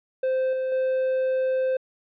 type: tone with level steps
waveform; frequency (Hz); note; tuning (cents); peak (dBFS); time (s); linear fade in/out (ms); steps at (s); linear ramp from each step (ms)
triangle; 520; C5; -11; -19 / -22 / -19; 0.23-1.77; 5; 0.53 / 0.72; 2
effects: resampled to 8000 Hz